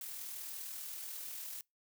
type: noise with amplitude modulation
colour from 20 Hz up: blue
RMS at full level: -43 dBFS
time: 0.01-1.61 s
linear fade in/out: 2 ms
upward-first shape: sine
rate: 40.2 Hz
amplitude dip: 35%
effects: noise-tail reverb RT60 0.2 s tail -26 dB re dry